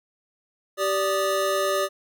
square tone cluster, 387.6 / 583 / 1232 Hz, G4 / D5 / D#6, -20 / -13 / -17 cents, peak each -28 / -25 / -28 dBFS, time 0.77-1.89 s, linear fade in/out 50 ms, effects none

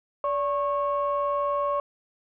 sine tone pair together, 576.4 / 1095 Hz, D5 / C#6, -33 / -22 cents, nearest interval major seventh, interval 1111 cents, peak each -25 dBFS, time 0.24-1.8 s, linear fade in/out 2 ms, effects tanh soft clip ceiling -17 dBFS

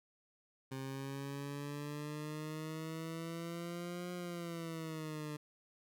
20% pulse exponential two-way sweep, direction up then down, 132.6 to 178.4 to 149 Hz, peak -36 dBFS, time 0.71-5.37 s, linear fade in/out 10 ms, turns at 4.13 s, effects none

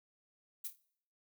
violet noise with echo, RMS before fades -40 dBFS, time 0.64-0.68 s, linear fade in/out 10 ms, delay 27 ms, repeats 3, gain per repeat -9 dB, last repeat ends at 0.761 s, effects noise-tail reverb RT60 0.6 s tail -20 dB re dry

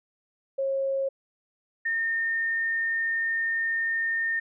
sine tone pair in turn, 542 / 1823.1 Hz, C#5 / A#6, -39 / -39 cents, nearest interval octave + major sixth, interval 2100 cents, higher second, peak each -24 dBFS, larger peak neither, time 0.58-1.09 / 1.85-4.4 s, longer second, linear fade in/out 10 ms, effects none

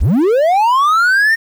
triangle linear sweep, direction up, 32.25 to 1852 Hz, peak -7 dBFS, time 0-1.36 s, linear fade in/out 20 ms, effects 7-bit

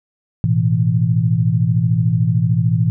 sine chord, A suspended second, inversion none, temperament equal, 110 / 123.47 / 164.81 Hz, A2 / B2 / E3, 0 / 0 / 0 cents, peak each -17 dBFS, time 0.44-2.9 s, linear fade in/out 0 ms, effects none

